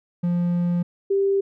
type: tone pair in turn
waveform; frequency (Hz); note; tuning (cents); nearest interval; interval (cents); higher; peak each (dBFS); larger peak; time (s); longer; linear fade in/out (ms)
triangle / sine; 174.61 / 393.7; F3 / G4; 0 / +8; octave + major second; 1408; second; -17; neither; 0.23-0.83 / 1.1-1.41; first; 10
effects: none